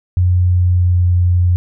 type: tone with pitch glide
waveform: sine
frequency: 90.1 to 88.86 Hz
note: F#2 to F2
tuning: -45 to +31 cents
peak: -9 dBFS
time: 0.17-1.56 s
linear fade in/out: 0 ms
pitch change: -24 cents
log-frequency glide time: 0.46-1.06 s
effects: none